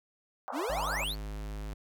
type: band-pass noise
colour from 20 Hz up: pink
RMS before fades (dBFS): -38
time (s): 0.48-1.04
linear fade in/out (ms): 0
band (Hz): 550 to 1300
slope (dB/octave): 48
type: exponential sweep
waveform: square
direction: up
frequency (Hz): 233.1 to 4699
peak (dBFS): -33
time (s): 0.52-1.16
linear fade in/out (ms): 50
type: tone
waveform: square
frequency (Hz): 51.91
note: G#1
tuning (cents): 0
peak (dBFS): -37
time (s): 0.69-1.74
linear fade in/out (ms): 10
effects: none